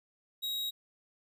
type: tone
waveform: 45% pulse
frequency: 3811 Hz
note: A#7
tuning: 38 cents sharp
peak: -33 dBFS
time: 0.42-0.71 s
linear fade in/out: 20 ms
effects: none